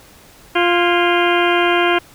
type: harmonic tone with a mistuned harmonic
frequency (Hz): 349.2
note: F4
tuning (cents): 0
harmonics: 1 / 2 / 3 / 4 / 5 / 6 / 7 / 8 / 9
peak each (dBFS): -16 / -19 / -21 / -22 / -23 / -24 / -24 / -25 / -26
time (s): 0.55-1.99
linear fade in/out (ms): 10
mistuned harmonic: 5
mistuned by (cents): -110
effects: pink hiss -45 dBFS RMS until 2.14 s